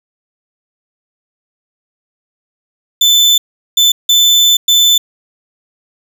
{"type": "tone bursts at uneven times", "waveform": "35% pulse", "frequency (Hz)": 3520, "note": "A7", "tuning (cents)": 0, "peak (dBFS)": -4, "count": 4, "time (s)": [[3.01, 3.38], [3.77, 3.92], [4.09, 4.57], [4.68, 4.98]], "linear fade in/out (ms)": 5, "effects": []}